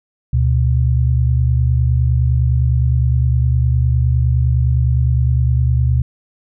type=tone pair together; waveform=sine; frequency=73 / 122.77 Hz; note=D2 / B2; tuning=-10 / -10 cents; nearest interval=major sixth; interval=900 cents; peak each=-14 dBFS; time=0.33-6.02 s; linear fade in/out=5 ms; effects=none